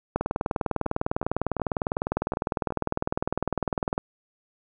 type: two click trains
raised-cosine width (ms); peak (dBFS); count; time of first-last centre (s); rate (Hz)
1; -23 / -10; 6 / 77; 0.86-2.705 / 0.16-3.979; 2.71 / 19.9
effects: none